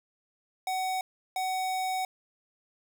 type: tone bursts at uneven times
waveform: square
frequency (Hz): 750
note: F#5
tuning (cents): +23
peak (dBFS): -29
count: 2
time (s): 0.67-1.01 / 1.36-2.05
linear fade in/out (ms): 2
effects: none